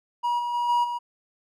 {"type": "tone with level steps", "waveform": "triangle", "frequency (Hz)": 960, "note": "B5", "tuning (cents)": -49, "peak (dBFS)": [-20, -24, -21, -17, -25], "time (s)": [0.23, 0.99], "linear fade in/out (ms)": 20, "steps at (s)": [0.38, 0.53, 0.68, 0.83], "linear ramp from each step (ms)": 20, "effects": []}